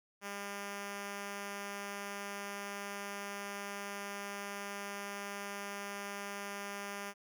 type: tone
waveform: 5% pulse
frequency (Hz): 201.2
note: G3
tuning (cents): +45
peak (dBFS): -29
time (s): 0.21-7.14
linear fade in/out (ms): 50
effects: none